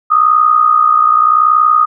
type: tone with amplitude modulation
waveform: sine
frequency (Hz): 1239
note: D#6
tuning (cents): -8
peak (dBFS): -3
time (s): 0.1-1.86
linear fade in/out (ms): 20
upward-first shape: sine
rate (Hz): 60.8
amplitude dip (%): 70
effects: none